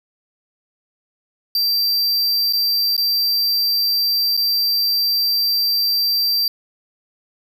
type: tone with dropouts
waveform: square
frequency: 4699 Hz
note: D8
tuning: in tune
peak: -16 dBFS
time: 1.55-6.48 s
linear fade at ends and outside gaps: 2 ms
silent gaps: 2.526-2.533 / 2.966-2.978 / 4.368-4.374 s
effects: none